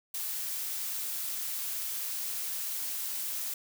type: noise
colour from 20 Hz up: blue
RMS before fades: -35 dBFS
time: 0.14-3.54 s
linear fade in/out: 5 ms
effects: none